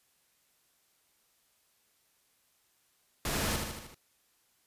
pink noise with echo, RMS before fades -33 dBFS, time 3.25-3.56 s, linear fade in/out 2 ms, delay 77 ms, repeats 5, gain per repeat -4 dB, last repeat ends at 3.945 s, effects white hiss -71 dBFS RMS until 4.66 s + resampled to 32000 Hz

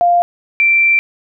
sine tone pair in turn, 698.5 / 2349 Hz, F5 / D7, 0 / 0 cents, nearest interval octave + major sixth, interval 2100 cents, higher second, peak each -8 dBFS, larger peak neither, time 0.01-0.22 / 0.6-0.99 s, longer second, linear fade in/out 0 ms, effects none

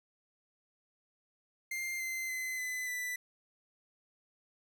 45% pulse tone with pitch steps, 2103 / 2073 / 2043 / 2014 / 1985 Hz, C7 / C7 / C7 / B6 / B6, +8 / -17 / -42 / +33 / +8 cents, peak -35 dBFS, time 1.71-3.16 s, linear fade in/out 5 ms, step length 290 ms, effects none

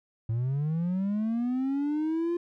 triangle linear sweep, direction up, 109.4 to 349 Hz, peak -23 dBFS, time 0.29-2.37 s, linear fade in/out 5 ms, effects tanh soft clip ceiling -19 dBFS

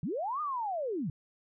sine linear two-way sweep, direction up then down, 126.4 to 1245 to 126.4 Hz, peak -31 dBFS, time 0.03-1.1 s, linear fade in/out 2 ms, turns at 0.41 s, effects none

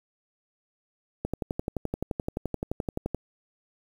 click train, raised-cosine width 2 ms, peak -15 dBFS, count 23, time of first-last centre 1.25-3.147 s, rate 11.6 Hz, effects 8-bit

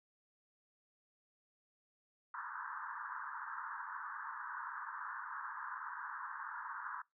pink band-pass noise, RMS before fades -45 dBFS, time 2.34-7.02 s, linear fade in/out 5 ms, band 910 to 1700 Hz, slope 96 dB/octave, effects noise-tail reverb RT60 0.2 s tail -24 dB re dry

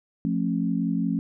sine chord, F augmented, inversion none, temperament equal with one note detuned, 174.61 / 220 / 271.3 Hz, F3 / A3 / C#4, 0 / 0 / -37 cents, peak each -26 / -27 / -27 dBFS, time 0.25-1.19 s, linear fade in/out 0 ms, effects none

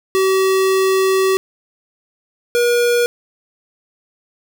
square tone pair in turn, 381.5 / 479.7 Hz, G4 / A#4, -47 / +50 cents, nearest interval major third, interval 397 cents, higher second, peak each -13 dBFS, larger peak neither, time 0.15-1.37 / 2.55-3.06 s, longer first, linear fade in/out 0 ms, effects none

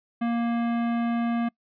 sine tone with hard clipping, 234.3 Hz, A#3, 9 cents sharp, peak -25 dBFS, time 0.21-1.49 s, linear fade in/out 10 ms, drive 16 dB, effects noise-tail reverb RT60 0.1 s tail -25 dB re dry + resampled to 11025 Hz

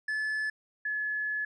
triangle / sine tone pair in turn, 1728 / 1710.1 Hz, A6 / A6, -32 / -50 cents, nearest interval unison, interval 18 cents, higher first, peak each -27 / -29 dBFS, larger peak first, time 0.08-0.5 / 0.85-1.45 s, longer second, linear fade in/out 5 ms, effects resampled to 24000 Hz

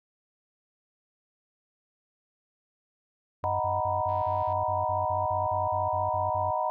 triangle tone bursts, 95 Hz, F#2, 46 cents sharp, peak -32 dBFS, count 15, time 3.43-6.512 s, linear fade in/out 10 ms, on 170 ms, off 38 ms
sine chord, B major seventh, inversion first, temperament equal, 622.3 / 740 / 932.3 / 987.8 Hz, D#5 / F#5 / A#5 / B5, 0 / 0 / 0 / 0 cents, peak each -31 dBFS, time 3.44-6.7 s, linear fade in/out 0 ms
click train, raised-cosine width 0.3 ms, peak -38 dBFS, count 48, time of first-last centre 4.09-4.525 s, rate 108 Hz
effects none

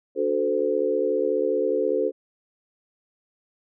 sine chord, D dominant seventh, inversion none, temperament equal with one note detuned, 293.7 / 370 / 440 / 514.6 Hz, D4 / F#4 / A4 / C5, 0 / 0 / 0 / -29 cents, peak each -30 / -27 / -24 / -25 dBFS, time 0.15-2.12 s, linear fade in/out 50 ms, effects none

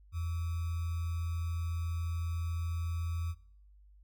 sine tone with sample-and-hold, 83.9 Hz, E2, 31 cents sharp, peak -32 dBFS, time 0.12-3.35 s, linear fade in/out 50 ms, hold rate 1225 Hz, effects noise-tail reverb RT60 0.7 s tail -23 dB re dry + added 50 Hz sine -56 dBFS peak until 4.03 s

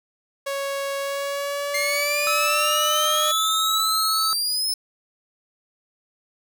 sawtooth tone with pitch glide, 554.4 to 608.1 Hz, C#5 to D#5, 0 to -40 cents, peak -21 dBFS, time 0.46-3.32 s, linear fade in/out 10 ms, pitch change +160 cents, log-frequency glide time 0.98-3.11 s
sawtooth exponential sweep, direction up, 2100 to 5274 Hz, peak -19 dBFS, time 1.74-4.74 s, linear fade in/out 5 ms
square tone, 1300 Hz, E6, 24 cents flat, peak -23 dBFS, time 2.27-4.33 s, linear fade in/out 0 ms
effects none

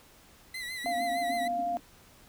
30% pulse tone with vibrato, 2000 Hz, B6, 21 cents sharp, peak -33 dBFS, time 0.54-1.48 s, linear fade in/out 5 ms, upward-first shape sine, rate 6.5 Hz, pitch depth 65 cents each way
white band-pass noise, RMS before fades -42 dBFS, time 0.84-1.8 s, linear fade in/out 10 ms, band 240 to 280 Hz, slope 96 dB/octave
sine tone, 698.5 Hz, F5, in tune, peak -28 dBFS, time 0.86-1.77 s, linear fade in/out 0 ms
effects pink hiss -57 dBFS RMS until 2.28 s

